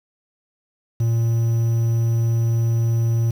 triangle tone with quantisation, 115.4 Hz, A#2, 17 cents flat, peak -14 dBFS, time 1-3.31 s, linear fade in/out 5 ms, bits 7, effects none

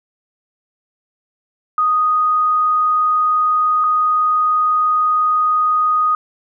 sine tone pair in turn, 1243 / 1243 Hz, D#6 / D#6, -2 / -2 cents, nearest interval unison, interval 0 cents, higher neither, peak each -12 dBFS, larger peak neither, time 1.78-3.84 / 3.84-6.15 s, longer second, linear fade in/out 2 ms, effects none

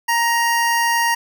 square tone pair together, 932.3 / 1880.8 Hz, A#5 / A#6, 0 / +15 cents, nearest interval octave, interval 1215 cents, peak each -18 / -20 dBFS, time 0.08-1.15 s, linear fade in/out 10 ms, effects 9-bit

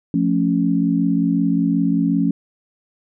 sine chord, F augmented, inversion none, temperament equal, 174.61 / 220 / 277.2 Hz, F3 / A3 / C#4, 0 / 0 / 0 cents, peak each -19 / -21 / -18 dBFS, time 0.14-2.31 s, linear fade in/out 2 ms, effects none

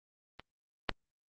clicks, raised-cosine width 0.3 ms, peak -28 / -11 dBFS, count 2, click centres 0.396 / 0.893 s, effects Opus 24 kbps

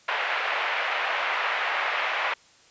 white band-pass noise, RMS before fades -27 dBFS, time 0.08-2.34 s, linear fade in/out 5 ms, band 590 to 2500 Hz, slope 24 dB/octave, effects white hiss -56 dBFS RMS until 2.7 s + resampled to 16000 Hz

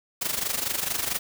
white noise with amplitude modulation, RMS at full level -25 dBFS, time 0.21-1.19 s, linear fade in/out 10 ms, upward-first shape sine, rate 24.5 Hz, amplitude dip 75%, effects none

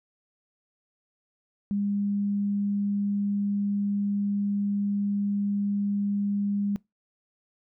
sine tone, 202.3 Hz, G#3, 45 cents flat, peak -24 dBFS, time 1.71-6.76 s, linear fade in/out 0 ms, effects noise-tail reverb RT60 0.2 s tail -23 dB re dry

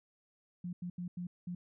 sine tone bursts at uneven times, 177 Hz, F3, 23 cents sharp, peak -37 dBFS, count 5, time 0.64-0.73 / 0.82-0.9 / 0.98-1.08 / 1.17-1.27 / 1.47-1.55 s, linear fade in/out 5 ms, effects none

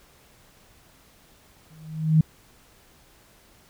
sine tone with exponential growth, 157.4 Hz, D#3, 20 cents sharp, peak -11 dBFS, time 1.7-2.21 s, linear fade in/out 5 ms, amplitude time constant 110 ms, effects pink hiss -56 dBFS RMS until 3.69 s

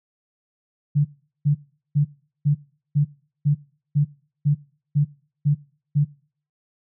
sine tone bursts, 145.7 Hz, D3, 13 cents flat, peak -14 dBFS, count 11, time 0.95-6.05 s, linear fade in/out 20 ms, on 100 ms, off 400 ms, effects noise-tail reverb RT60 0.5 s tail -23 dB re dry

